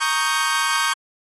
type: chord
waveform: sawtooth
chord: Eb dominant seventh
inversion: second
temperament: equal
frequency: 932.3 / 1108.7 / 1244.5 / 1568 Hz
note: Bb5 / Db6 / Eb6 / G6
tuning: 0 / 0 / 0 / 0 cents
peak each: -23 / -19 / -23 / -19 dBFS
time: 0-0.94 s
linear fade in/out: 20 ms
effects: AAC 32 kbps